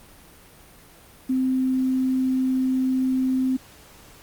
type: tone with quantisation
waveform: sine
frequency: 259.6 Hz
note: C4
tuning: 13 cents flat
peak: -19 dBFS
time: 1.29-3.57 s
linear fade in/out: 10 ms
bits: 8
effects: pink hiss -49 dBFS RMS until 4.22 s + Opus 32 kbps